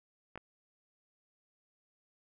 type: clicks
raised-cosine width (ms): 0.5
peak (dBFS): -30 / -28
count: 2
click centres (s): 0.357 / 0.376
effects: none